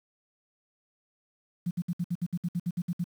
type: tone bursts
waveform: sine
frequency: 174.61 Hz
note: F3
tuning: in tune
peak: -26 dBFS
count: 13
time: 1.66-3.042 s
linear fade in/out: 10 ms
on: 50 ms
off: 61 ms
effects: 9-bit